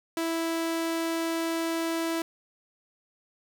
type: tone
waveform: sawtooth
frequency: 329.6 Hz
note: E4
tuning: in tune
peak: -23 dBFS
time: 0.17-2.22 s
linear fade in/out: 2 ms
effects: 9-bit